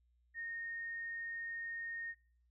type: tone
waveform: sine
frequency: 1847 Hz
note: A#6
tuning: 16 cents flat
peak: -40 dBFS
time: 0.34-2.15 s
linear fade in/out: 50 ms
effects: noise-tail reverb RT60 0.5 s tail -23 dB re dry + added 60 Hz sine -70 dBFS peak until 2.5 s